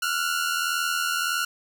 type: tone pair together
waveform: sawtooth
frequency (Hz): 1372 / 1453.6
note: F6 / F#6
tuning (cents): -31 / -31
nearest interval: minor second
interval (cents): 100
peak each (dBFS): -23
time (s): 0.02-1.45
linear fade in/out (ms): 5
effects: none